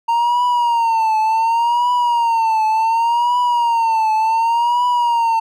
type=tone with vibrato; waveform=triangle; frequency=924 Hz; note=A#5; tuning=16 cents flat; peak=-11 dBFS; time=0.08-5.4 s; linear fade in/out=10 ms; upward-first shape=triangle; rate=0.68 Hz; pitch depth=110 cents each way; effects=none